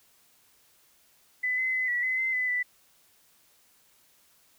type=tone with pitch steps; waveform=sine; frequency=2004 / 2042 / 2024 / 1944 / 2031 / 2066 / 2008 / 1982 Hz; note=B6 / C7 / B6 / B6 / B6 / C7 / B6 / B6; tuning=+25 / -43 / +42 / -28 / +48 / -22 / +28 / +6 cents; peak=-25 dBFS; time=1.43-2.63 s; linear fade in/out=10 ms; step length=150 ms; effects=white hiss -63 dBFS RMS until 4.58 s